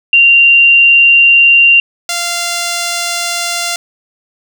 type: tone pair in turn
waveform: sine / 5% pulse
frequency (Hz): 2771 / 692.8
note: F7 / F5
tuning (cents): -14 / -14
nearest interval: 2 octaves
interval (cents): 2400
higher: first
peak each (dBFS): -3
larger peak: neither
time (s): 0.13-1.8 / 2.09-3.76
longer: neither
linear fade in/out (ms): 2
effects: none